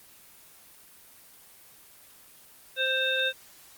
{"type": "harmonic tone with a mistuned harmonic", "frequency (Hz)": 523.3, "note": "C5", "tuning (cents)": 0, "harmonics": [1, 3, 5, 7], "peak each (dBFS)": [-31, -28, -32, -28], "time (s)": [2.76, 3.33], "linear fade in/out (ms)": 50, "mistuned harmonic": 5, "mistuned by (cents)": 22, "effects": ["white hiss -53 dBFS RMS until 3.77 s", "Opus 24 kbps"]}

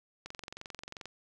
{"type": "click train", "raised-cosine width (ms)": 0.2, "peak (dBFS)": -25, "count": 19, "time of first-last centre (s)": [0.26, 1.056], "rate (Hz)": 22.6, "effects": []}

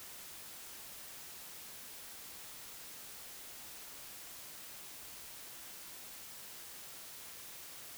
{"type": "silence", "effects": ["white hiss -50 dBFS RMS until 7.97 s"]}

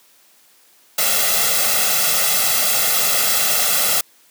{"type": "noise with comb filter", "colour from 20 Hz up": "white", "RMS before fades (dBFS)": -17, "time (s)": [0.98, 4.01], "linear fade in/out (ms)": 5, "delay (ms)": 1.5, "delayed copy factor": 0.95, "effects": ["white hiss -53 dBFS RMS until 4.3 s", "high-pass 200 Hz 12 dB/octave"]}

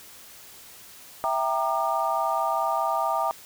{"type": "chord", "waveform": "sine", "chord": "E half-diminished seventh", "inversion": "none", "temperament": "equal with one note detuned", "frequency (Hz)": [659.3, 784, 932.3, 1203.5], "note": ["E5", "G5", "Bb5", "D6"], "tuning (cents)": [0, 0, 0, 42], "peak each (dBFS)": -28, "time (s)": [1.24, 3.31], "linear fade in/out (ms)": 0, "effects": ["white hiss -47 dBFS RMS until 3.45 s"]}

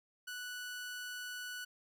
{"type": "tone", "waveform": "sawtooth", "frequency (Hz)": 1480, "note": "F#6", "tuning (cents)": 0, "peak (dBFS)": -38, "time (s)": [0.27, 1.65], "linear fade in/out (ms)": 10, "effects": []}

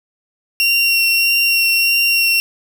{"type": "tone with vibrato", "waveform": "30% pulse", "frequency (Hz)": 2745, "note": "F7", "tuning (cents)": -31, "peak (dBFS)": -9, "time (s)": [0.6, 2.4], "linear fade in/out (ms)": 0, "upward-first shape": "sine", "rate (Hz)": 1.6, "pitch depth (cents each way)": 12, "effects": []}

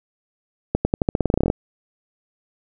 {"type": "accelerating click train", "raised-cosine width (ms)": 2, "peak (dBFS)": -4, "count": 16, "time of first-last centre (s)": [0.75, 1.501], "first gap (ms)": 100, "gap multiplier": 0.89, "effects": []}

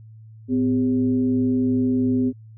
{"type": "tone with frequency modulation", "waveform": "sine", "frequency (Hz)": 254.1, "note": "B3", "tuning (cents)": 49, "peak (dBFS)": -17, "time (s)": [0.48, 2.33], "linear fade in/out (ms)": 50, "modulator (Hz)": 147, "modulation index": 0.56, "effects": ["added 110 Hz sine -41 dBFS peak until 2.57 s"]}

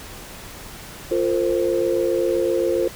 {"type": "chord", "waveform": "sine", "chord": "F suspended fourth", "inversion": "none", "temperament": "equal with one note detuned", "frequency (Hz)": [349.2, 455.8, 523.3], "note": ["F4", "Bb4", "C5"], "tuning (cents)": [0, -39, 0], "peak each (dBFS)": [-21, -23, -22], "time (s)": [1.11, 2.88], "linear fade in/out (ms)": 5, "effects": ["pink hiss -38 dBFS RMS until 2.95 s"]}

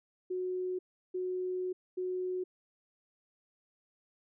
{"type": "tone bursts at uneven times", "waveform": "sine", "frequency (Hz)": 366.9, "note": "F#4", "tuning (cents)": -15, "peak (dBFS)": -32, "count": 3, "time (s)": [[0.3, 0.79], [1.14, 1.73], [1.97, 2.44]], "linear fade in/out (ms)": 10, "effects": []}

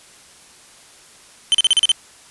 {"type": "tone bursts", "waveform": "45% pulse", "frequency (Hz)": 3078, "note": "G7", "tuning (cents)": -32, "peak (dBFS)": -10, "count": 7, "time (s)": [1.52, 1.917], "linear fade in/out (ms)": 0, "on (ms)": 25, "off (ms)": 37, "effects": ["white hiss -46 dBFS RMS until 2.3 s", "resampled to 24000 Hz"]}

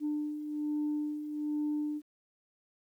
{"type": "beating tone pair", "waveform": "sine", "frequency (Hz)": [297.8, 299], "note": ["D4", "D4"], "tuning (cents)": [24, 31], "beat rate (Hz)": 1.2, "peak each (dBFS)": [-38, -31], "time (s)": [0, 2.02], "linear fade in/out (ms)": 50, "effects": ["tanh soft clip ceiling -26 dBFS", "11-bit"]}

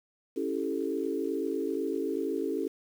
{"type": "chord", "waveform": "sine", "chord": "A dominant seventh", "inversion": "first", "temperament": "equal", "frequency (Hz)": [277.2, 329.6, 392, 440], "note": ["C#4", "E4", "G4", "A4"], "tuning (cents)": [0, 0, 0, 0], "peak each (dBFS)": -34, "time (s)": [0.36, 2.68], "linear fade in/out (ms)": 10, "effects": ["9-bit"]}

